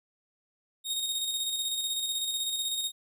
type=tone with tremolo; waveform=sawtooth; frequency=3725 Hz; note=A#7; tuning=2 cents flat; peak=-25 dBFS; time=0.84-2.92 s; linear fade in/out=50 ms; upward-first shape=square; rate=16 Hz; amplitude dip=35%; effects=none